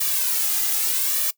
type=noise with flanger; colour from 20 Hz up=blue; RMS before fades=-22 dBFS; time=0-1.31 s; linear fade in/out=10 ms; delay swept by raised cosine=1.7 to 2.46 ms; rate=0.82 Hz; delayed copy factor=+0.85; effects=noise-tail reverb RT60 0.1 s tail -20 dB re dry